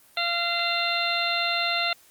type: harmonic tone with a mistuned harmonic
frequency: 689 Hz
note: F5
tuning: 24 cents flat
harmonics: 1 / 2 / 3 / 4 / 5 / 6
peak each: -30 / -30 / -30 / -30 / -30 / -30 dBFS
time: 0.17-1.93 s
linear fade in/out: 2 ms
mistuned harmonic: 5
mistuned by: +79 cents
effects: white hiss -56 dBFS RMS until 2.1 s + Opus 32 kbps